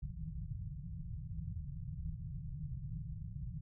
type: low-pass noise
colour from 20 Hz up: white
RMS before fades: -43 dBFS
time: 0.02-3.61 s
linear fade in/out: 10 ms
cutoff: 170 Hz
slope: 96 dB/octave
effects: none